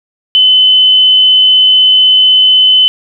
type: tone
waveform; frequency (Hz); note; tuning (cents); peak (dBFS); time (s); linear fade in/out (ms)
sine; 3032; F#7; +42; -3; 0.35-2.88; 0
effects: none